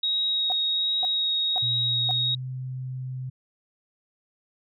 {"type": "tone with vibrato", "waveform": "sine", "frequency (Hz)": 3781, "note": "A#7", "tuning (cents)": 24, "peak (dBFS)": -22, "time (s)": [0.03, 2.35], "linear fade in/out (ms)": 5, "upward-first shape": "sine", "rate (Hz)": 1.3, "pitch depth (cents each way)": 10}
{"type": "tone bursts", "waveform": "sine", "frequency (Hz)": 740, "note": "F#5", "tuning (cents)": 0, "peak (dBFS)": -28, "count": 4, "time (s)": [0.5, 2.11], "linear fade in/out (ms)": 0, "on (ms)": 20, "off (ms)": 510}
{"type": "tone with pitch glide", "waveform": "sine", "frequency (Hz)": [121.1, 129.04], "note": ["B2", "C3"], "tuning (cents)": [-34, -24], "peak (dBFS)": -30, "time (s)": [1.62, 3.3], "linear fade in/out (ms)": 10, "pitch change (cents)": 110, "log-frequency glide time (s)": [2.02, 2.43]}
{"effects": []}